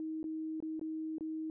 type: tone with dropouts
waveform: sine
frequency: 316.1 Hz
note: D#4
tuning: 27 cents sharp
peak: -36 dBFS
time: 0-1.5 s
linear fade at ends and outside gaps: 1 ms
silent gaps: 0.23-0.241 / 0.603-0.625 / 0.795-0.813 / 1.183-1.208 s
effects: none